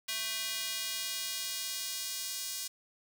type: tone with high-pass filter sweep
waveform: square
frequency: 220.8 Hz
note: A3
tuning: 6 cents sharp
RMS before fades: -37 dBFS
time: 0.08-2.68 s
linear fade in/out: 10 ms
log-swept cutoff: 2900 to 5300 Hz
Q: 1
effects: none